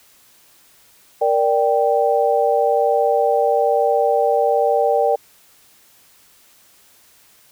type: chord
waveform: sine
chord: G minor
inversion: first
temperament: equal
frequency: 466.2 / 587.3 / 784 Hz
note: Bb4 / D5 / G5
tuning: 0 / 0 / 0 cents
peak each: -18 dBFS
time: 1.21-5.16 s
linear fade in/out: 10 ms
effects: white hiss -52 dBFS RMS until 7.51 s